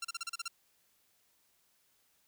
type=tone bursts; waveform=10% pulse; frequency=1368 Hz; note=F6; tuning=36 cents flat; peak=-28 dBFS; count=8; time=0.02-0.481 s; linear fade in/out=5 ms; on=27 ms; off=35 ms; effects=white hiss -72 dBFS RMS until 2.27 s